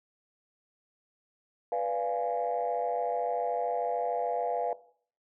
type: chord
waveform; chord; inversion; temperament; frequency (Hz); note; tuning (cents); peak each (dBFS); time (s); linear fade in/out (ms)
sine; B diminished seventh; none; equal with one note detuned; 493.9 / 587.3 / 694.4 / 830.6; B4 / D5 / F5 / Ab5; 0 / 0 / -10 / 0; -31 / -35 / -30 / -34; 1.72-4.73; 2
effects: noise-tail reverb RT60 0.5 s tail -17 dB re dry + tanh soft clip ceiling -20 dBFS